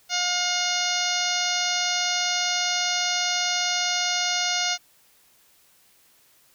harmonic tone, 715 Hz, F5, 41 cents sharp, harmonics 1 / 2 / 3 / 4 / 5 / 6 / 7 / 8 / 9, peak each -31 / -31 / -31 / -31 / -31 / -31 / -31 / -31 / -31 dBFS, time 0.09-4.78 s, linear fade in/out 50 ms, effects white hiss -59 dBFS RMS until 6.54 s

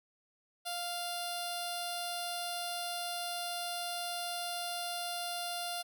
10% pulse tone with notch filter, 698.5 Hz, F5, in tune, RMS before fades -38 dBFS, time 0.65-5.83 s, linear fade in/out 20 ms, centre 1900 Hz, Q 0.75, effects none

